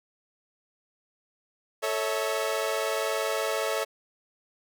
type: chord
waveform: sawtooth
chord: A major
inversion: none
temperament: equal with one note detuned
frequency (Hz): 440 / 554.4 / 649.4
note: A4 / C#5 / E5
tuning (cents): 0 / 0 / -26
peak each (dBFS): -27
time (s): 1.82-3.85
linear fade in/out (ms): 20
effects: none